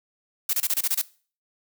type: noise bursts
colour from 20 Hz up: blue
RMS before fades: -23 dBFS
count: 8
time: 0.49-1.016 s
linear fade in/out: 5 ms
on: 43 ms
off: 26 ms
effects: noise-tail reverb RT60 0.4 s tail -20 dB re dry